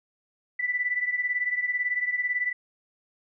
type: beating tone pair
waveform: sine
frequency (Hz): 1975.5 / 1993.5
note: B6 / B6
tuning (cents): 0 / +16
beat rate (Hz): 18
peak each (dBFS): -26 / -30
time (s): 0.59-2.53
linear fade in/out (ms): 10
effects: none